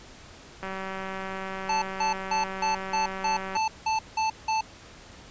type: click train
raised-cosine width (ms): 0.5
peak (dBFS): -20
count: 562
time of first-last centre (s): 0.63-3.567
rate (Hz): 191
type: tone bursts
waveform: square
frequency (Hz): 880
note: A5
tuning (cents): 0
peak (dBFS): -24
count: 10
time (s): 1.69-4.61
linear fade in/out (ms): 5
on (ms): 130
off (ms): 180
effects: pink hiss -48 dBFS RMS until 5.3 s + resampled to 16000 Hz